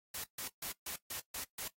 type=noise bursts; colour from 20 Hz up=white; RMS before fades=-41 dBFS; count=7; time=0.14-1.68 s; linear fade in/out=5 ms; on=100 ms; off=140 ms; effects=noise-tail reverb RT60 0.1 s tail -17 dB re dry + AAC 48 kbps